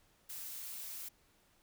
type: noise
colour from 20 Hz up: blue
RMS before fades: -45 dBFS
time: 0.29-1.09 s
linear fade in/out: 10 ms
effects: pink hiss -70 dBFS RMS until 1.62 s